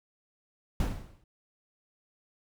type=noise with exponential decay; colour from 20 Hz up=brown; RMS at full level=-25 dBFS; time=0.8-1.24 s; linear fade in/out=2 ms; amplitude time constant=95 ms; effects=none